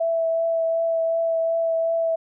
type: tone with vibrato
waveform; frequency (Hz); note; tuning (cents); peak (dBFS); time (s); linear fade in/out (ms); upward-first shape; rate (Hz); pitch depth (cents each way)
sine; 659.3; E5; 0; -19; 0-2.16; 10; triangle; 2.7; 14
effects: none

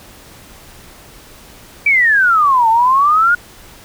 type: exponential two-way sweep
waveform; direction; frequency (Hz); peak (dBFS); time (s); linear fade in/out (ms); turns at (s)
sine; down then up; 2349 to 880 to 1457; -8; 1.86-3.35; 5; 2.69
effects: pink hiss -40 dBFS RMS until 3.84 s

